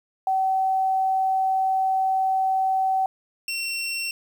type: tone pair in turn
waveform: sine / 25% pulse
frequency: 763 / 2719 Hz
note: G5 / F7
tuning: -47 / -47 cents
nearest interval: octave + minor seventh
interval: 2200 cents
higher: second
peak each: -19 / -22 dBFS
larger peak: first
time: 0.27-3.06 / 3.48-4.11 s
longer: first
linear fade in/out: 2 ms
effects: 9-bit